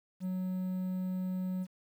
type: tone with quantisation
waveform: triangle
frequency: 185 Hz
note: F#3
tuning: in tune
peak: -30 dBFS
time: 0.2-1.67 s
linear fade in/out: 50 ms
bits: 10
effects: none